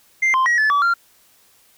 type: tone with pitch steps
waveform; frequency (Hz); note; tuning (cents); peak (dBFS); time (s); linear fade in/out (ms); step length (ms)
sine; 2092 / 1044 / 1905 / 1734 / 1147 / 1385; C7 / C6 / A#6 / A6 / D6 / F6; -1 / -4 / +37 / -26 / -41 / -15; -11; 0.22-0.94; 10; 120
effects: tanh soft clip ceiling -13 dBFS + white hiss -55 dBFS RMS until 1.77 s